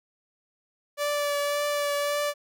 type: tone with vibrato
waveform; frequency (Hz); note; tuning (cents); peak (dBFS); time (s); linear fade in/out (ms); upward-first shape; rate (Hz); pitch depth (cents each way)
sawtooth; 580; D5; -22; -21; 0.97-2.34; 50; triangle; 1.8; 18
effects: none